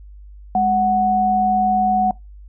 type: tone pair together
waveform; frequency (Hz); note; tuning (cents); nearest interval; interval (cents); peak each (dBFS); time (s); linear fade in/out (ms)
sine; 207.7 / 740.8; G#3 / F#5; 0 / +2; octave + minor seventh; 2202; -22 / -14; 0.55-2.11; 2
effects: noise-tail reverb RT60 0.2 s tail -23 dB re dry + added 50 Hz sine -37 dBFS peak until 2.48 s